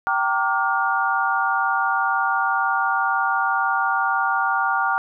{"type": "tone cluster", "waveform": "sine", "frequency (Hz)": [778, 920, 1168, 1422], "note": ["G5", "A#5", "D6", "F6"], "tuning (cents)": [-13, -23, -10, 31], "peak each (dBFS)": [-24, -25, -24, -22], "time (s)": [0.07, 4.98], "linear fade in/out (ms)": 0, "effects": []}